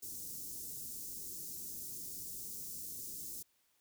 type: band-stop noise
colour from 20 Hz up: white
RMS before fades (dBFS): -45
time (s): 0.02-3.43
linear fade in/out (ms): 10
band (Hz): 380 to 5700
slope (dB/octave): 24
effects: white hiss -75 dBFS RMS until 3.8 s